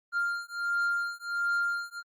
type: beating tone pair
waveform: triangle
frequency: 1396.9 / 1398.3 Hz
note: F6 / F6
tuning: 0 / +2 cents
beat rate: 1.4 Hz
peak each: -29 dBFS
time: 0.12-2.03 s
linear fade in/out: 50 ms
effects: Opus 48 kbps